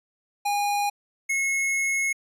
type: tone pair in turn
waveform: square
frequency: 817 / 2176 Hz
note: G#5 / C#7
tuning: -29 / -33 cents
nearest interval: octave + perfect fourth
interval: 1696 cents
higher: second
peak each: -23 dBFS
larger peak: neither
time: 0.45-0.9 / 1.29-2.13 s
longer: second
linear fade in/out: 10 ms
effects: resampled to 32000 Hz